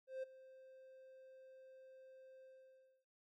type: tone with ADSR envelope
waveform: triangle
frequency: 524 Hz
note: C5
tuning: 2 cents sharp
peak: -38 dBFS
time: 0.07-3.05 s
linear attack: 160 ms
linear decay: 13 ms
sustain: -18 dB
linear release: 610 ms
effects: none